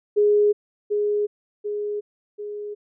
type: tone with echo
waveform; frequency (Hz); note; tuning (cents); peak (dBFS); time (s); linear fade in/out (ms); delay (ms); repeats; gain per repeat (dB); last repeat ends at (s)
sine; 415.3; G#4; 0; -14; 0.16-0.53; 20; 740; 3; -5; 2.75
effects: none